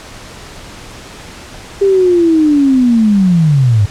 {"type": "linear sweep", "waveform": "sine", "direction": "down", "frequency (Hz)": [400.4, 96.6], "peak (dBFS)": -6, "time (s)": [1.81, 3.86], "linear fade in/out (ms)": 10, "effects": ["pink hiss -32 dBFS RMS until 3.9 s", "low-pass 8000 Hz 12 dB/octave"]}